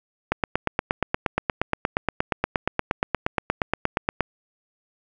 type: click train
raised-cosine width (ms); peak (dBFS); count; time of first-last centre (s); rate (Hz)
0.5; -5; 34; 0.32-4.207; 8.49
effects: none